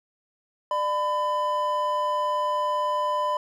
triangle tone pair together, 597 / 1005 Hz, D5 / B5, +28 / +30 cents, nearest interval major sixth, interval 902 cents, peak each -26 / -22 dBFS, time 0.71-3.37 s, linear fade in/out 2 ms, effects none

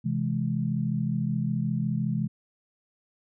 sine chord, C augmented, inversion none, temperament equal with one note detuned, 130.81 / 164.81 / 210.2 Hz, C3 / E3 / G#3, 0 / 0 / +21 cents, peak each -29 dBFS, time 0.04-2.28 s, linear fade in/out 20 ms, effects none

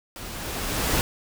pink noise with level ramp, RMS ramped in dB -38 to -22 dBFS, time 0.16-1.01 s, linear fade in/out 0 ms, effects none

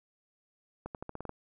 accelerating click train, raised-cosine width 1 ms, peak -25 dBFS, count 8, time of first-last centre 0.86-1.294 s, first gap 88 ms, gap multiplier 0.88, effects none

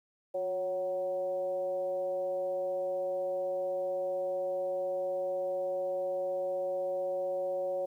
sine tone with frequency modulation, 554.4 Hz, C#5, in tune, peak -30 dBFS, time 0.34-7.86 s, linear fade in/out 10 ms, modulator 193 Hz, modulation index 0.53, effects 11-bit

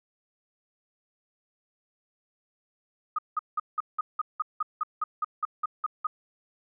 sine tone bursts, 1244.5 Hz, D#6, in tune, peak -24 dBFS, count 15, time 3.16-6.07 s, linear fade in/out 5 ms, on 26 ms, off 180 ms, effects none

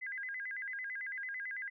sine tone with vibrato, 1810 Hz, A6, 48 cents sharp, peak -38 dBFS, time 0.01-1.7 s, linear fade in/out 20 ms, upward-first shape square, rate 9 Hz, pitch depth 190 cents each way, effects none

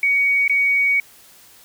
sine tone with dropouts, 2245 Hz, C#7, 21 cents sharp, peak -14 dBFS, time 0.03-1 s, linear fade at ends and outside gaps 2 ms, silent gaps 0.479-0.496 s, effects white hiss -48 dBFS RMS until 1.64 s

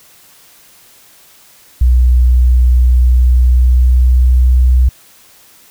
sine tone with pitch glide, 61.74 to 62.86 Hz, B1 to B1, 0 to +31 cents, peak -5 dBFS, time 1.81-4.89 s, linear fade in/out 5 ms, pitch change +31 cents, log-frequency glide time 3.04-4.7 s, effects white hiss -44 dBFS RMS until 5.7 s

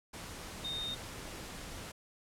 sine tone in noise, 3679 Hz, A#7, 24 cents flat, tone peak -36 dBFS, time 0.64-0.95 s, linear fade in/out 10 ms, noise pink, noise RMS -45 dBFS, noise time 0.13-1.92 s, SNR +6 dB, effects low-pass 11000 Hz 12 dB/octave

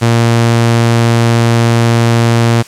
sawtooth tone, 116.54 Hz, A#2, in tune, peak -3 dBFS, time 0.01-2.63 s, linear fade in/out 20 ms, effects white hiss -35 dBFS RMS until 2.67 s + low-pass 9000 Hz 12 dB/octave

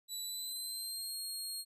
20% pulse tone with pitch glide, 3951 to 4259 Hz, B7 to C8, 0 to +30 cents, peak -33 dBFS, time 0.08-1.65 s, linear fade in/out 50 ms, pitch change +130 cents, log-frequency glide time 0.23-1.17 s, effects resampled to 32000 Hz

